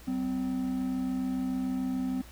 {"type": "tone pair together", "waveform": "triangle", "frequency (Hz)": [191, 257.9], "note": ["G3", "C4"], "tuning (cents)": [-45, -25], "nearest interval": "perfect fourth", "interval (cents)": 520, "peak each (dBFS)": [-34, -27], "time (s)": [0.07, 2.22], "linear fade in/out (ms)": 10, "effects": ["added 60 Hz sine -49 dBFS peak until 2.31 s", "pink hiss -53 dBFS RMS until 2.31 s"]}